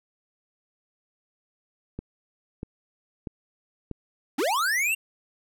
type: click train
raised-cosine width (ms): 3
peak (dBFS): -20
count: 4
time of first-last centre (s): 1.99-3.913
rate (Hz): 1.56
type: linear sweep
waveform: square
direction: up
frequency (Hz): 230 to 2800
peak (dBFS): -23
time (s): 4.38-4.95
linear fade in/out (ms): 10
effects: none